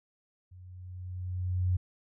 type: tone with level ramp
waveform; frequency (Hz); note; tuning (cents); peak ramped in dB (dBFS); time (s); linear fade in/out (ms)
sine; 91; F#2; -28; -48 to -23; 0.51-1.77; 10
effects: none